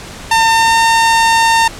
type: tone with pitch glide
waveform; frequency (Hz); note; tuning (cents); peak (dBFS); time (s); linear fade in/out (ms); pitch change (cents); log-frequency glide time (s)
sawtooth; 904 to 910.3; A5 to A#5; +47 to -41; -4; 0.31-1.68; 5; +12; 0.51-0.76
effects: pink hiss -30 dBFS RMS until 1.79 s + low-pass 9000 Hz 12 dB/octave